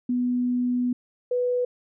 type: tone pair in turn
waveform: sine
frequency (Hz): 246.9 / 493.8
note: B3 / B4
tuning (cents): 0 / 0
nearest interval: octave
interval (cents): 1200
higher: second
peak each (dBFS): -21 / -21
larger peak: neither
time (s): 0.09-0.93 / 1.31-1.65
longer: first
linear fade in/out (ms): 5
effects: none